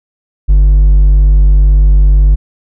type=tone with hard clipping; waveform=sine; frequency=49 Hz; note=G1; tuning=in tune; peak=-4 dBFS; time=0.48-2.36 s; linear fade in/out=20 ms; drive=3 dB; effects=none